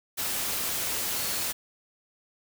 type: tone in noise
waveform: sine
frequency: 4356 Hz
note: C#8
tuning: 31 cents flat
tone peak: -40 dBFS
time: 1.15-1.44 s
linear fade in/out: 20 ms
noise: white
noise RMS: -30 dBFS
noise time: 0.17-1.53 s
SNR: -13 dB
effects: none